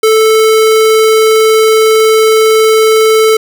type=tone; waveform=square; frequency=439.1 Hz; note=A4; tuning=4 cents flat; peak=-5 dBFS; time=0.03-3.37 s; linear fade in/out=5 ms; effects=none